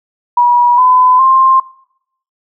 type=tone with pitch steps; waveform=sine; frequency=967 / 1009.8 / 1054.5 Hz; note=B5 / B5 / C6; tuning=-37 / +38 / +13 cents; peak=-5 dBFS; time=0.37-1.6 s; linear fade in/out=5 ms; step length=410 ms; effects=noise-tail reverb RT60 0.7 s tail -20 dB re dry